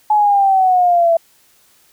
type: exponential sweep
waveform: sine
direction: down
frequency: 854 to 661 Hz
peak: -9 dBFS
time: 0.1-1.17 s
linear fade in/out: 5 ms
effects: white hiss -53 dBFS RMS until 1.92 s